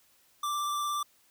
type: tone with vibrato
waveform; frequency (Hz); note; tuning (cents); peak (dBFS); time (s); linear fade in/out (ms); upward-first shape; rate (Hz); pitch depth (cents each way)
square; 1174.7; D6; 0; -30; 0.43-1.03; 5; sine; 17; 13
effects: white hiss -65 dBFS RMS until 1.3 s